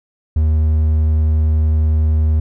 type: tone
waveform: triangle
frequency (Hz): 77.7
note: D#2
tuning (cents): -2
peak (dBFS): -9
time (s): 0.36-2.4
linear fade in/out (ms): 5
effects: none